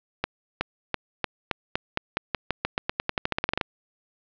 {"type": "accelerating click train", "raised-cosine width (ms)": 0.3, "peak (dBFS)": -7, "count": 24, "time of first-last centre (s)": [0.24, 3.612], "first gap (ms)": 370, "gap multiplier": 0.9, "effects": ["low-pass 4000 Hz 12 dB/octave"]}